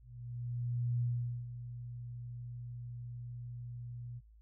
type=tone with ADSR envelope; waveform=sine; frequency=120.7 Hz; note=B2; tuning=39 cents flat; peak=-30 dBFS; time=0.01-4.21 s; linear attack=1000 ms; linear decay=450 ms; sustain=-12 dB; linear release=36 ms; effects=noise-tail reverb RT60 0.2 s tail -25 dB re dry + added 54 Hz sine -57 dBFS peak until 4.41 s